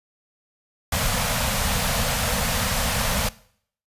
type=band-stop noise; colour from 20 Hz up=pink; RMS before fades=-23 dBFS; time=0.92-3.29 s; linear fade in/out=5 ms; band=250 to 460 Hz; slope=96 dB/octave; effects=noise-tail reverb RT60 0.6 s tail -20 dB re dry + resampled to 32000 Hz